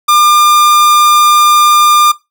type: tone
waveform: 45% pulse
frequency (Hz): 1201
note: D6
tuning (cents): +38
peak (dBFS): -5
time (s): 0.08-2.12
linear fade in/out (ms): 10
effects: noise-tail reverb RT60 0.2 s tail -18 dB re dry